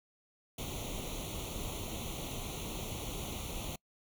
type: noise with comb filter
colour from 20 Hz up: pink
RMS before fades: -40 dBFS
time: 0.58-3.76 s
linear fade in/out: 5 ms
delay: 0.3 ms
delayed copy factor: +0.9
effects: noise-tail reverb RT60 0.1 s tail -26 dB re dry